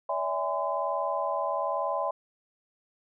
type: tone cluster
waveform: sine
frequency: 571 / 652 / 820 / 1022 Hz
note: D5 / E5 / G#5 / C6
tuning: -49 / -19 / -22 / -41 cents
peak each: -32 / -32 / -34 / -31 dBFS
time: 0.09-2.11 s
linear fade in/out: 5 ms
effects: none